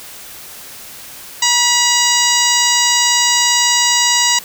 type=harmonic tone with a mistuned harmonic; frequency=960 Hz; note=B5; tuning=49 cents flat; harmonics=1 / 2 / 3 / 4 / 5 / 6 / 7 / 8; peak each=-19 / -19 / -19 / -19 / -19 / -19 / -19 / -19 dBFS; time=1.42-4.39 s; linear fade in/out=5 ms; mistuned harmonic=2; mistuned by=+34 cents; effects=white hiss -34 dBFS RMS until 4.44 s